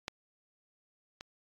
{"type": "clicks", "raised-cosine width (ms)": 0.2, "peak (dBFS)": [-18, -25], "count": 2, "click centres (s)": [0.081, 1.209], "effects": ["AAC 64 kbps"]}